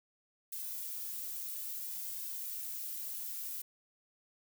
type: noise with flanger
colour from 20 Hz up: violet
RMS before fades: -41 dBFS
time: 0.52-3.62 s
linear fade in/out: 5 ms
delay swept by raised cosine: 1.9 to 2.46 ms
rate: 0.61 Hz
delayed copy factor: +0.5
effects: none